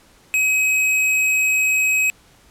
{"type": "tone with hard clipping", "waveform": "sine", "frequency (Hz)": 2541, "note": "D#7", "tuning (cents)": 36, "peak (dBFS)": -16, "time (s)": [0.34, 2.1], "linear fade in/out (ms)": 0, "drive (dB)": 17, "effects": ["pink hiss -52 dBFS RMS until 2.5 s", "low-pass 12000 Hz 12 dB/octave"]}